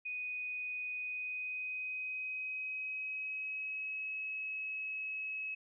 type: tone with pitch glide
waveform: sine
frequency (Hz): 2489 to 2569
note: D#7 to E7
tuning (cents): 0 to -45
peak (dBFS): -37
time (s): 0.05-5.55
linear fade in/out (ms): 10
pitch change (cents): +55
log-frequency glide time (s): 0.96-4.14
effects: none